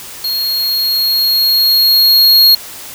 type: tone with level ramp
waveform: square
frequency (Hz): 4284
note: C8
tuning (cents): +40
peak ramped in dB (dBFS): -15 to -4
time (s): 0.24-2.55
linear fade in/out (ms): 5
effects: white hiss -30 dBFS RMS until 2.94 s